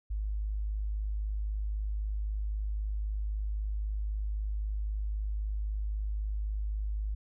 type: tone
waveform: sine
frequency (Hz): 51.91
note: G#1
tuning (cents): 0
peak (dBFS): -30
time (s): 0.1-7.15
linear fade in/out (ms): 10
effects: none

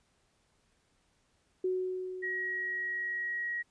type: tone with exponential decay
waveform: sine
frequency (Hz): 370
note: F#4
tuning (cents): 0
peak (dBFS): -27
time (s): 1.64-3.62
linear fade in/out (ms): 5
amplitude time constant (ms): 430
type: tone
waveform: sine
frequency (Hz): 1901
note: A#6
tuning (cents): +33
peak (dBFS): -32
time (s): 2.22-3.63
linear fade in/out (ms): 20
effects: pink hiss -72 dBFS RMS until 3.7 s + resampled to 22050 Hz

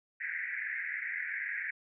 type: band-pass noise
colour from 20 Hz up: white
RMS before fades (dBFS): -37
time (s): 0.2-1.71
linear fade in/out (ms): 10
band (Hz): 1600 to 2200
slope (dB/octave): 96
effects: none

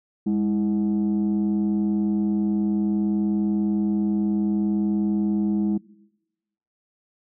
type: tone pair together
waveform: sine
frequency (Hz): 205.3 / 325.9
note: G#3 / E4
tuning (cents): -20 / -20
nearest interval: minor sixth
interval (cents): 800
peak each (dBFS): -19 / -24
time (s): 0.26-5.78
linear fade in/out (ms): 10
effects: noise-tail reverb RT60 1.0 s tail -22 dB re dry + tanh soft clip ceiling -16 dBFS

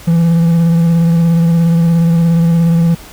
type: tone with vibrato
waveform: triangle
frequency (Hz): 167.4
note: E3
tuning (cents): +27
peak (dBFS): -5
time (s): 0.07-2.95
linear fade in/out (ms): 10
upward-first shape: sine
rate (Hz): 17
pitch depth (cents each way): 26
effects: added 50 Hz sine -40 dBFS peak until 3.12 s + pink hiss -35 dBFS RMS until 3.12 s

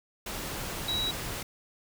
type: tone in noise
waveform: sine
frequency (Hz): 3877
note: B7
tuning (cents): -33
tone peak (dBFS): -28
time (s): 0.88-1.11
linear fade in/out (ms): 5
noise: pink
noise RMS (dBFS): -36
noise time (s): 0.26-1.43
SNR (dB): +5
effects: none

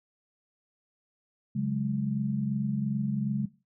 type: chord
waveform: sine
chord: C# suspended fourth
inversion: none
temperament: equal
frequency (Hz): 138.59 / 185 / 207.7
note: C#3 / F#3 / G#3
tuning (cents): 0 / 0 / 0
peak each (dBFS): -30 / -34 / -29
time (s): 1.55-3.46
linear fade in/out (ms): 10
effects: noise-tail reverb RT60 0.3 s tail -18 dB re dry

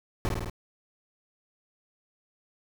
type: noise with echo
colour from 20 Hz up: brown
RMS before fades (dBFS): -27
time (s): 0.25-0.29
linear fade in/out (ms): 0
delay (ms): 52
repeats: 4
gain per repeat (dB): -2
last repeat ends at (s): 0.498
effects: none

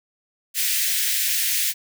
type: high-pass noise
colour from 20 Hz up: white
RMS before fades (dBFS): -22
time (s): 0.54-1.74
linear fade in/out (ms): 50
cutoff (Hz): 1700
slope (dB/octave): 48
effects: none

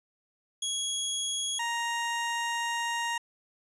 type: tone pair in turn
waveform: 20% pulse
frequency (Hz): 3322 / 936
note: G#7 / A#5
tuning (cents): 0 / +7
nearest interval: octave + minor seventh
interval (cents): 2193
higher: first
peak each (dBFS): -24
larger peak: neither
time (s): 0.62-1.59 / 1.59-3.18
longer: second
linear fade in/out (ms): 5
effects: resampled to 24000 Hz

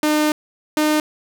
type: tone pair in turn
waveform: sawtooth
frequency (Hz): 303.3 / 304.9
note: D#4 / D#4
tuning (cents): -44 / -35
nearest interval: unison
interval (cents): 9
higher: second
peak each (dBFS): -11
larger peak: neither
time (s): 0.03-0.32 / 0.77-1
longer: first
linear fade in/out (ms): 2
effects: none

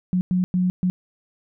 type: tone bursts at uneven times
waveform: sine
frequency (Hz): 181.9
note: F#3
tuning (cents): -29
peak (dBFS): -17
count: 4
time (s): 0.13-0.21 / 0.31-0.44 / 0.54-0.7 / 0.83-0.9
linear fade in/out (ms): 0
effects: none

